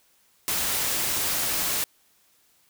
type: noise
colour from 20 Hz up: white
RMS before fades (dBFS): -26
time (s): 0.48-1.84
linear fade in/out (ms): 0
effects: white hiss -63 dBFS RMS until 2.69 s